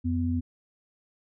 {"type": "tone pair together", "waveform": "sine", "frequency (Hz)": [88.2, 249.5], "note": ["F2", "B3"], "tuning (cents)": [18, 18], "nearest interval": "octave + tritone", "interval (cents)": 1800, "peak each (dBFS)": -27, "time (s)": [0.04, 0.41], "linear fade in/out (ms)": 20, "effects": []}